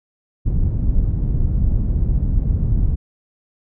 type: low-pass noise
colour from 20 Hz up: pink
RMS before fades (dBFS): -17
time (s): 0.45-2.96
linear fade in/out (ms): 20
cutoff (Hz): 120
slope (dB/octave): 12
effects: none